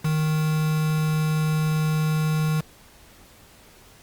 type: tone with quantisation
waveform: triangle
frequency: 155.56 Hz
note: D#3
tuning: in tune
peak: -18 dBFS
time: 0.04-2.61 s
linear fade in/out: 10 ms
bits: 5
effects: pink hiss -51 dBFS RMS until 4.02 s + Opus 48 kbps